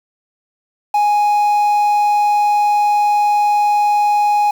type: tone with quantisation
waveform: triangle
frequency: 830 Hz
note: G#5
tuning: 1 cent flat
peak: -9 dBFS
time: 0.94-4.51 s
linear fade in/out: 5 ms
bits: 6
effects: none